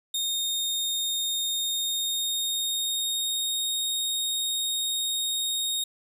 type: tone with pitch glide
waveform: sawtooth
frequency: 3688 to 3722 Hz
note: A#7 to A#7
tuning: -19 to -3 cents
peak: -23 dBFS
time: 0.14-5.84 s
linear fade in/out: 5 ms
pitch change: +16 cents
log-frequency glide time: 1.5-3.76 s
effects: none